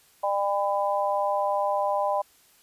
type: harmonic tone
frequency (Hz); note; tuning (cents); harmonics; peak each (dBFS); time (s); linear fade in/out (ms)
200.3; G3; +38; 3 / 4 / 5; -26 / -27 / -28; 0.23-2.22; 10
effects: white hiss -59 dBFS RMS until 2.62 s + resampled to 32000 Hz